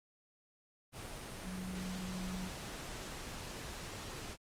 sine tone in noise, 185 Hz, F#3, in tune, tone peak -40 dBFS, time 1.43-2.5 s, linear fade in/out 50 ms, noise pink, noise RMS -45 dBFS, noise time 0.92-4.37 s, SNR +2 dB, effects low-pass 10000 Hz 12 dB/octave + Opus 32 kbps

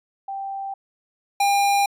sine / square tone pair in turn, 784 / 802.8 Hz, G5 / G5, 0 / +41 cents, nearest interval unison, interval 41 cents, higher second, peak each -27 / -17 dBFS, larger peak second, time 0.28-0.74 / 1.4-1.86 s, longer neither, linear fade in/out 5 ms, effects resampled to 32000 Hz

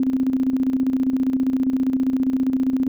sine tone with tremolo, 261.6 Hz, C4, in tune, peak -15 dBFS, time 0-2.88 s, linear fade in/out 2 ms, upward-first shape square, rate 15 Hz, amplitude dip 55%, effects none

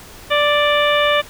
harmonic tone with a mistuned harmonic, 587.3 Hz, D5, in tune, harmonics 1 / 2 / 3 / 4 / 5 / 6, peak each -16 / -19 / -21 / -22 / -23 / -24 dBFS, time 0.3-1.22 s, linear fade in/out 20 ms, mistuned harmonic 6, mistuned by +17 cents, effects pink hiss -39 dBFS RMS until 1.29 s

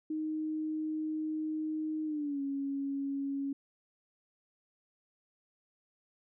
sine tone with pitch glide, 311.1 to 277.2 Hz, D#4 to C#4, 0 to 0 cents, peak -32 dBFS, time 0.1-3.53 s, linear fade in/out 5 ms, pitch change -200 cents, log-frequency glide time 2.05-2.41 s, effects none

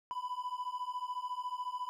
triangle beating tone pair, 987.8 / 1001.8 Hz, B5 / B5, 0 / +24 cents, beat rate 14 Hz, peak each -38 / -37 dBFS, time 0.11-1.89 s, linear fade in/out 0 ms, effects none

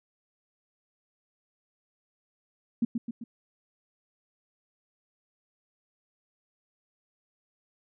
sine tone with echo, 233.1 Hz, A#3, in tune, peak -21 dBFS, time 2.82-2.85 s, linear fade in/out 5 ms, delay 130 ms, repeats 3, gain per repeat -5 dB, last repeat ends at 3.24 s, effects none

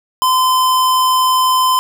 square tone, 1026 Hz, C6, 34 cents flat, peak -11 dBFS, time 0.22-1.79 s, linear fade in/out 0 ms, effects none

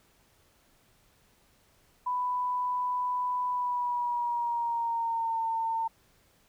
sine tone with pitch glide, 993 to 905.3 Hz, B5 to A5, +9 to +49 cents, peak -27 dBFS, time 2.06-5.88 s, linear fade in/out 10 ms, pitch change -160 cents, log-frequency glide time 3.49-5.39 s, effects pink hiss -65 dBFS RMS until 6.48 s

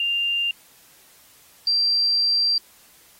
sine tone pair in turn, 2794 / 4714 Hz, F7 / D8, 0 / +6 cents, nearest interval major sixth, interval 906 cents, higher second, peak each -20 / -17 dBFS, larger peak second, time 0-0.51 / 1.67-2.58 s, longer second, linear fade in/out 2 ms, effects white hiss -53 dBFS RMS until 3.19 s + AAC 48 kbps

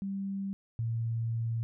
sine tone pair in turn, 196 / 114.69 Hz, G3 / A#2, 0 / -28 cents, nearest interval major sixth, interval 928 cents, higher first, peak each -32 / -29 dBFS, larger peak second, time 0.02-0.53 / 0.79-1.63 s, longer second, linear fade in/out 0 ms, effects none

